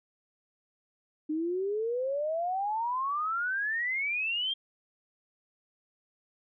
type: exponential sweep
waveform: sine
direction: up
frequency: 301.1 to 3232 Hz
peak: -28 dBFS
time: 1.29-4.54 s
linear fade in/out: 10 ms
effects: none